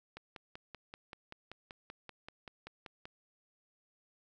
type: click train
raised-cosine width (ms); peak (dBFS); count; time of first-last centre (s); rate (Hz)
0.3; -30; 16; 0.17-3.055; 5.2
effects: none